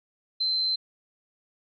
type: tone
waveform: sine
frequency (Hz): 4092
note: C8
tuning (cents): -39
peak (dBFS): -23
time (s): 0.4-0.76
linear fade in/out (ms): 10
effects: none